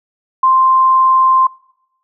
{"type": "tone", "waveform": "sine", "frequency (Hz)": 1046.5, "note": "C6", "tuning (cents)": 0, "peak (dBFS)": -7, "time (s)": [0.43, 1.47], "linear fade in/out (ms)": 5, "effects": ["noise-tail reverb RT60 0.8 s tail -24 dB re dry"]}